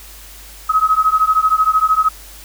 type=beating tone pair; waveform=sine; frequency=1268 / 1281 Hz; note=D#6 / E6; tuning=+32 / -50 cents; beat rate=13 Hz; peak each=-14 dBFS; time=0.69-2.09 s; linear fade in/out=10 ms; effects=added 50 Hz sine -39 dBFS peak until 2.44 s + white hiss -39 dBFS RMS until 2.44 s